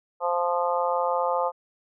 harmonic tone, 174.61 Hz, F3, in tune, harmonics 3 / 4 / 5 / 6 / 7, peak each -26 / -30 / -27 / -31 / -31 dBFS, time 0.2-1.52 s, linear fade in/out 50 ms, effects none

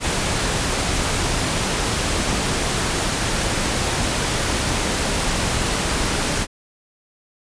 pink noise, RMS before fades -21 dBFS, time 0-6.47 s, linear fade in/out 50 ms, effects resampled to 22050 Hz

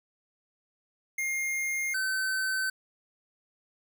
square tone pair in turn, 2125 / 1532 Hz, C7 / G6, +26 / -40 cents, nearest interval tritone, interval 566 cents, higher first, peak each -29 / -28 dBFS, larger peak second, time 1.18-1.94 / 1.94-2.7 s, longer neither, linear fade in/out 5 ms, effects none

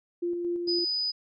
sine tone with tremolo, 347.5 Hz, F4, 9 cents flat, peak -26 dBFS, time 0.22-0.85 s, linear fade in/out 10 ms, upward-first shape square, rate 4.4 Hz, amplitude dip 30%
sine tone, 4978 Hz, D#8, in tune, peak -26 dBFS, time 0.67-1.12 s, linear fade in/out 20 ms
effects none

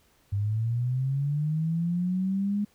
sine linear sweep, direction up, 98.5 to 207.7 Hz, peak -24 dBFS, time 0.32-2.65 s, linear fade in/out 10 ms, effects pink hiss -64 dBFS RMS until 2.74 s

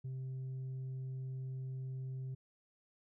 sine tone with tanh clipping, 130.81 Hz, C3, in tune, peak -40 dBFS, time 0.04-2.35 s, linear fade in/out 10 ms, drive 2 dB, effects none

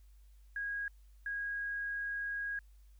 sine tone bursts at uneven times, 1642 Hz, G#6, 20 cents flat, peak -35 dBFS, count 2, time 0.56-0.88 / 1.26-2.59 s, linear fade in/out 2 ms, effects added 50 Hz sine -56 dBFS peak until 2.99 s + white hiss -75 dBFS RMS until 2.99 s

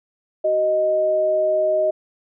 sine tone pair together, 377.8 / 622.3 Hz, F#4 / D#5, +36 / 0 cents, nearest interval major sixth, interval 864 cents, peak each -26 / -16 dBFS, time 0.44-1.91 s, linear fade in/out 10 ms, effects none

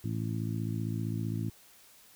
harmonic tone, 55.4 Hz, A1, 13 cents sharp, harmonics 2 / 3 / 4 / 5 / 6, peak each -33 / -37 / -39 / -41 / -43 dBFS, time 0.04-1.5 s, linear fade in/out 5 ms, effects white hiss -58 dBFS RMS until 2.15 s

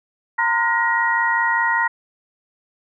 sine tone cluster, 920 / 1025 / 1430 / 1895 Hz, A#5 / C6 / F6 / A#6, -23 / -36 / +41 / +28 cents, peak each -21 / -25 / -24 / -19 dBFS, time 0.38-1.88 s, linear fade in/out 10 ms, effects none

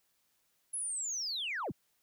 sine linear sweep, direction down, 10700 to 49 Hz, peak -33 dBFS, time 0.73-1.72 s, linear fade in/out 10 ms, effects tanh soft clip ceiling -30 dBFS + white hiss -75 dBFS RMS until 2.02 s

